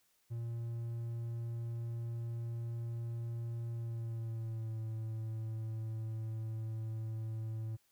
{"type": "tone with pitch glide", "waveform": "triangle", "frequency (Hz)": [116.54, 111.02], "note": ["A#2", "A2"], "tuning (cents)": [0, 16], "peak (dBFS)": -35, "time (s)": [0.3, 7.77], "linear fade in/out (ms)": 20, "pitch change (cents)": -84, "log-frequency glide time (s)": [3.71, 4.79], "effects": ["white hiss -74 dBFS RMS until 7.91 s"]}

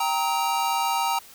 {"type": "chord", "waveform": "square", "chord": "Eb major", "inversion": "first", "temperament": "equal with one note detuned", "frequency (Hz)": [784, 932.3, 1277.3], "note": ["G5", "Bb5", "Eb6"], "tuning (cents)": [0, 0, 45], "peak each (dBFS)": [-28, -25, -31], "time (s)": [0, 1.19], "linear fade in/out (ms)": 5, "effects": ["white hiss -48 dBFS RMS until 1.34 s"]}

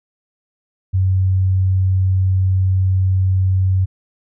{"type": "tone", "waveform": "sine", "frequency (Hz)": 94.1, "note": "F#2", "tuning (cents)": 30, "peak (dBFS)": -12, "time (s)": [0.93, 3.86], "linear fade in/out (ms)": 20, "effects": []}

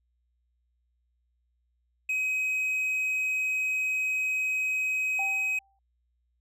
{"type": "tone", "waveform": "triangle", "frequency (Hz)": 2531, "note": "D#7", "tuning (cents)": 29, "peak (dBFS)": -24, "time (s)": [2.09, 5.59], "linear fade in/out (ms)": 5}
{"type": "tone with exponential decay", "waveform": "sine", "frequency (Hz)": 784, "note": "G5", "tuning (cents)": 0, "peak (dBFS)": -31, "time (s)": [5.19, 5.79], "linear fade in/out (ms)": 2, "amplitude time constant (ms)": 130}
{"effects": ["added 60 Hz sine -70 dBFS peak until 6.4 s"]}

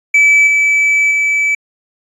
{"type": "tone with level steps", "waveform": "triangle", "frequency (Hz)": 2303, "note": "D7", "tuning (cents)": -34, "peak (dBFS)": [-4, -7, -9], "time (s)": [0.14, 1.55], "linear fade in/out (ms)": 5, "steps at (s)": [0.47, 1.11], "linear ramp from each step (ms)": 2, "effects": ["resampled to 24000 Hz"]}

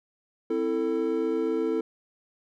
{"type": "chord", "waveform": "triangle", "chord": "A minor", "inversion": "first", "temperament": "equal with one note detuned", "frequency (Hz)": [261.6, 329.6, 445.1], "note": ["C4", "E4", "A4"], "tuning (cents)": [0, 0, 20], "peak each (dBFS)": [-30, -26, -25], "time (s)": [0.5, 1.81], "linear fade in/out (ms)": 5, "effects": []}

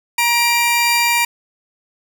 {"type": "tone pair together", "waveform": "sawtooth", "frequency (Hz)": [946.4, 2367], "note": ["A#5", "D7"], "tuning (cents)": [26, 13], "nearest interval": "octave + major third", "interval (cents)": 1587, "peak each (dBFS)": [-13, -12], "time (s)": [0.18, 1.25], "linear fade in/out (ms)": 5, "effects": []}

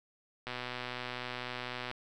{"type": "click train", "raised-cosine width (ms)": 0.3, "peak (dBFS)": -22, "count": 180, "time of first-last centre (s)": [0.47, 1.914], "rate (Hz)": 124, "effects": []}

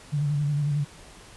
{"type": "tone with vibrato", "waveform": "sine", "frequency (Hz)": 145.9, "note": "D3", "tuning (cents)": -11, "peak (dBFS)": -22, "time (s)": [0.12, 0.85], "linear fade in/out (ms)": 20, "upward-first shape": "square", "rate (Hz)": 11, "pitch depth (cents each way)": 37, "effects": ["pink hiss -48 dBFS RMS until 1.36 s", "resampled to 24000 Hz"]}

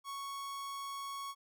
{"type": "tone", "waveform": "45% pulse", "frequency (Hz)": 1108.7, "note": "C#6", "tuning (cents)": 0, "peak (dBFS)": -40, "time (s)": [0.04, 1.35], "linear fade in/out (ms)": 50, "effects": []}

